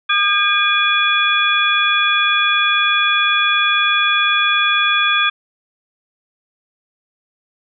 sine tone cluster, 1212 / 1609 / 2429 / 3398 Hz, D#6 / G6 / D#7 / G#7, -46 / +45 / -42 / +39 cents, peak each -18 dBFS, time 0.09-5.3 s, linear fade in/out 10 ms, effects none

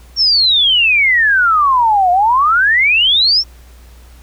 sine exponential two-way sweep, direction down then up, 5588 to 698.5 to 5588 Hz, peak -8 dBFS, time 0.16-3.44 s, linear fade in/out 50 ms, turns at 2.11 s, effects added 60 Hz sine -37 dBFS peak until 4.22 s + pink hiss -47 dBFS RMS until 4.22 s

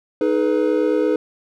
triangle chord, G# minor, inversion second, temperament equal with one note detuned, 311.1 / 425 / 493.9 Hz, D#4 / G#4 / B4, 0 / +40 / 0 cents, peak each -18 dBFS, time 0.21-1.16 s, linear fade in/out 2 ms, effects none

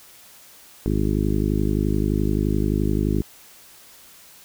harmonic tone, 51.6 Hz, G#1, 10 cents flat, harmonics 1 / 2 / 3 / 4 / 5 / 6 / 7 / 8, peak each -24 / -26 / -27 / -26 / -29 / -27 / -29 / -33 dBFS, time 0.86-3.22 s, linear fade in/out 0 ms, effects white hiss -48 dBFS RMS until 4.44 s

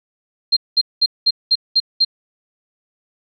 sine tone bursts, 4186 Hz, C8, in tune, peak -10 dBFS, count 7, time 0.52-2.049 s, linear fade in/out 10 ms, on 47 ms, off 200 ms, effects none

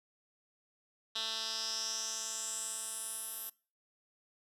10% pulse tone with band-pass filter sweep, 222.5 Hz, A3, 20 cents sharp, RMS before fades -39 dBFS, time 1.15-3.5 s, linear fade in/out 10 ms, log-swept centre 4000 to 12000 Hz, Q 4.6, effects noise-tail reverb RT60 0.4 s tail -24 dB re dry

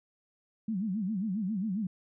sine tone with vibrato, 202.1 Hz, G#3, 47 cents flat, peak -29 dBFS, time 0.68-1.87 s, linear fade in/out 5 ms, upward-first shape sine, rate 7.4 Hz, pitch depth 200 cents each way, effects none

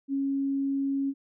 sine tone, 274.9 Hz, C#4, 14 cents flat, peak -25 dBFS, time 0.08-1.14 s, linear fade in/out 50 ms, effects none

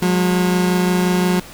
30% pulse tone pair together, 180.4 / 206.1 Hz, F#3 / G#3, -44 / -13 cents, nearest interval major second, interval 231 cents, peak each -12 / -21 dBFS, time 0.02-1.4 s, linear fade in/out 5 ms, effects pink hiss -38 dBFS RMS until 1.53 s

